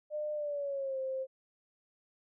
sine tone with pitch glide, 602 to 527.1 Hz, D5 to C5, +43 to +13 cents, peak -33 dBFS, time 0.1-1.27 s, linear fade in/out 50 ms, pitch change -230 cents, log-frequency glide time 0.34-0.99 s, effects none

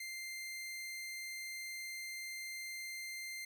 sawtooth tone, 2093 Hz, C7, in tune, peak -39 dBFS, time 0-3.45 s, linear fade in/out 5 ms, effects none

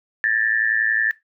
sine tone with amplitude modulation, 1759 Hz, A6, 1 cent flat, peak -13 dBFS, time 0.24-1.11 s, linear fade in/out 0 ms, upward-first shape sine, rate 111 Hz, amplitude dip 85%, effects noise-tail reverb RT60 0.2 s tail -19 dB re dry

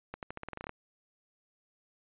accelerating click train, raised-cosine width 0.5 ms, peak -24 dBFS, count 12, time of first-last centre 0.14-0.694 s, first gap 88 ms, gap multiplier 0.88, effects resampled to 8000 Hz

